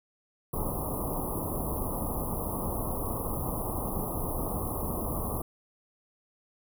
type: band-stop noise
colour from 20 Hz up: pink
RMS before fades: -32 dBFS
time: 0.53-5.42 s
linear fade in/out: 5 ms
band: 1200 to 10000 Hz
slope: 96 dB/octave
effects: none